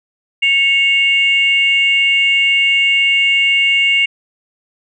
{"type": "tone pair together", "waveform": "sine", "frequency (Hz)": [2202, 2797], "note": ["C#7", "F7"], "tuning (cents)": [-12, 2], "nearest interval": "major third", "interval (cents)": 414, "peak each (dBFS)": -12, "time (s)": [0.42, 4.06], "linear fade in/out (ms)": 10, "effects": ["tanh soft clip ceiling -2 dBFS"]}